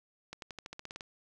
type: accelerating click train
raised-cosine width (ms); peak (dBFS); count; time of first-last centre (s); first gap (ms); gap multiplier
0.2; -25; 11; 0.33-1.008; 92; 0.93
effects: none